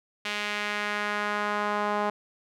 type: tone with band-pass filter sweep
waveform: sawtooth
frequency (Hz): 207.7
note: G#3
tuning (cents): 0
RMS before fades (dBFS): -29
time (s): 0.25-2.1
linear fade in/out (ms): 5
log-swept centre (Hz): 2700 to 900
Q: 1.5
effects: none